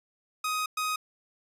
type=tone bursts at uneven times; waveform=sawtooth; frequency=1254 Hz; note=D#6; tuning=13 cents sharp; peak=-24 dBFS; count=2; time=0.44-0.66 / 0.77-0.96 s; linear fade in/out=5 ms; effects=resampled to 32000 Hz